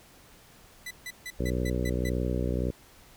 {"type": "tone bursts", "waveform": "sawtooth", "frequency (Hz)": 1994, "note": "B6", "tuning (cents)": 16, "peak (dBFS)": -32, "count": 7, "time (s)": [0.86, 2.096], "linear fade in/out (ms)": 5, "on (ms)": 48, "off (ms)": 150}
{"type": "harmonic tone", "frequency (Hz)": 61.74, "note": "B1", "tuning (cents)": 0, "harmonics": [1, 2, 3, 4, 5, 6, 7, 8, 9], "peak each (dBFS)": [-30, -33, -35, -36, -37, -38, -38, -39, -40], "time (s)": [1.39, 2.71], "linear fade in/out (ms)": 10}
{"effects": ["pink hiss -55 dBFS RMS until 3.16 s"]}